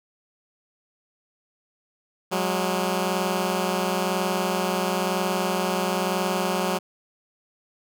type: tone pair together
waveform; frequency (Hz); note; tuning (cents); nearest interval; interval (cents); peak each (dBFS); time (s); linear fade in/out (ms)
10% pulse; 183.2 / 204.2; F#3 / G#3; -17 / -29; major second; 188; -16 / -19; 2.31-6.79; 20
effects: none